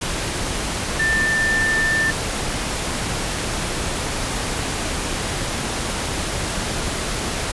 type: tone in noise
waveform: sine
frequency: 1782 Hz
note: A6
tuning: 22 cents sharp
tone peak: -17 dBFS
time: 0.99-2.11 s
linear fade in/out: 10 ms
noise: pink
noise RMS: -24 dBFS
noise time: 0.01-7.52 s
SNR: +4 dB
effects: resampled to 24000 Hz